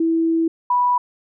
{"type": "tone pair in turn", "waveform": "sine", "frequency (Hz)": [328.1, 983.2], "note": ["E4", "B5"], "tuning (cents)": [-8, -8], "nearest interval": "octave + perfect fifth", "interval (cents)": 1900, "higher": "second", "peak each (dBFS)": [-15, -14], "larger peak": "second", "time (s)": [[0, 0.48], [0.7, 0.98]], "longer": "first", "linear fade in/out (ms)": 5, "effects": []}